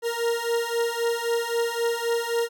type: beating tone pair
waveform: 40% pulse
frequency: 464.8 / 468.6 Hz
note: A#4 / A#4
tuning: -5 / +9 cents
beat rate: 3.8 Hz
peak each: -26 / -25 dBFS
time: 0.02-2.49 s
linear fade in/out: 50 ms
effects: none